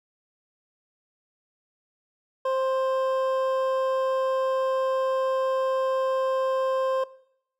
triangle tone pair together, 526.3 / 1049 Hz, C5 / C6, +10 / +4 cents, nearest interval octave, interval 1194 cents, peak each -22 / -27 dBFS, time 2.45-7.04 s, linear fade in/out 5 ms, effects noise-tail reverb RT60 0.7 s tail -19 dB re dry

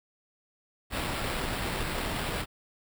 pink noise with sample-and-hold, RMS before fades -32 dBFS, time 0.9-2.46 s, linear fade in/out 50 ms, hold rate 6300 Hz, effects none

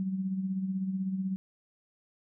sine tone with tremolo, 190 Hz, F#3, 46 cents sharp, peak -27 dBFS, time 0-1.36 s, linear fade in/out 0 ms, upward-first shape sine, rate 16 Hz, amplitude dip 50%, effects none

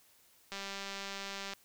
click train, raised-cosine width 0.2 ms, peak -24 dBFS, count 201, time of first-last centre 0.52-1.535 s, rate 197 Hz, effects white hiss -65 dBFS RMS until 1.64 s

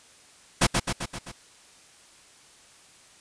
pink noise with echo, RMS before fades -19 dBFS, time 0.61-0.67 s, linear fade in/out 10 ms, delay 130 ms, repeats 5, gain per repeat -4 dB, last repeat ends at 1.32 s, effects white hiss -54 dBFS RMS until 3.2 s + resampled to 22050 Hz

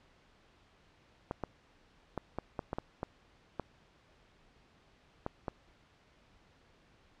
clicks, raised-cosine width 1 ms, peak -21 dBFS, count 11, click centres 1.311 / 1.437 / 2.177 / 2.386 / 2.592 / 2.731 / 2.785 / 3.031 / 3.597 / 5.264 / 5.482 s, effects pink hiss -65 dBFS RMS until 7.2 s + low-pass 4000 Hz 12 dB/octave

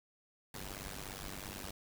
pink noise with amplitude modulation, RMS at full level -41 dBFS, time 0.54-1.71 s, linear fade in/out 5 ms, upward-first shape sine, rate 97.2 Hz, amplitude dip 95%, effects none

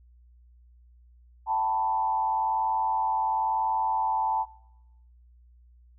sine tone with frequency modulation, 880 Hz, A5, in tune, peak -23 dBFS, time 1.46-4.46 s, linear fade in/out 50 ms, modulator 101 Hz, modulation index 0.85, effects noise-tail reverb RT60 0.9 s tail -21 dB re dry + added 60 Hz sine -53 dBFS peak until 5.98 s

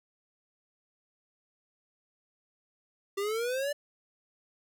square exponential sweep, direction up, 390 to 591 Hz, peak -30 dBFS, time 3.17-3.73 s, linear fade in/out 10 ms, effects none

